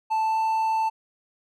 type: tone with pitch glide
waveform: triangle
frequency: 880 to 885.6 Hz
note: A5 to A5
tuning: 0 to +11 cents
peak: -19 dBFS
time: 0.1-0.9 s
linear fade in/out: 20 ms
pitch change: +11 cents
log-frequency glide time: 0.23-0.39 s
effects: none